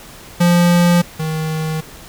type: tone pair in turn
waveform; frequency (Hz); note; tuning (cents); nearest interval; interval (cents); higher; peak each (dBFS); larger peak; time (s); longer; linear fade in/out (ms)
square; 174.3 / 157.63; F3 / D#3; -3 / +23; major second; 174; first; -10 / -19; first; 0.4-1.02 / 1.19-1.81; neither; 10
effects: pink hiss -38 dBFS RMS until 2.08 s